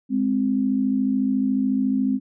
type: tone pair together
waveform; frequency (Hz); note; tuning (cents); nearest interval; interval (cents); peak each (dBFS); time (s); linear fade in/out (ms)
sine; 207.7 / 261.7; G#3 / C4; 0 / 0; major third; 400; -23 / -20; 0.09-2.2; 50
effects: none